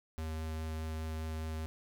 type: tone with vibrato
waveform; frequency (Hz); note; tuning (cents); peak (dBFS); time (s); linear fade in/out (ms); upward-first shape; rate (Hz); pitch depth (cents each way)
square; 79.3; D#2; +33; -37; 0.18-1.66; 0; triangle; 4.9; 9
effects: none